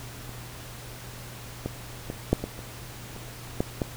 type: clicks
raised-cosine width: 2 ms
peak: -28 / -16 / -18 / -6 / -16 / -27 / -26 / -10 / -12 dBFS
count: 9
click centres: 0.293 / 1.66 / 2.101 / 2.33 / 2.44 / 2.591 / 3.164 / 3.605 / 3.818 s
effects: added 120 Hz sine -43 dBFS peak until 3.96 s + pink hiss -43 dBFS RMS until 3.96 s